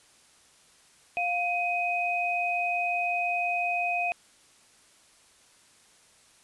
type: tone pair together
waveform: sine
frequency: 704.3 / 2510 Hz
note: F5 / D#7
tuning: +14 / +15 cents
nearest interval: octave + minor seventh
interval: 2201 cents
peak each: -28 dBFS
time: 1.17-4.12 s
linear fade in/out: 0 ms
effects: white hiss -59 dBFS RMS until 6.43 s + resampled to 24000 Hz